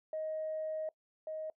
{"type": "tone pair in turn", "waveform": "sine", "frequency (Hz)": [627, 627], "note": ["D#5", "D#5"], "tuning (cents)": [13, 13], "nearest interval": "unison", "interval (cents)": 0, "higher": "neither", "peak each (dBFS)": [-34, -37], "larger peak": "first", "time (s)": [[0.13, 0.89], [1.27, 1.5]], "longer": "first", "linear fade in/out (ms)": 2, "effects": ["noise-tail reverb RT60 0.1 s tail -22 dB re dry", "tanh soft clip ceiling -30 dBFS"]}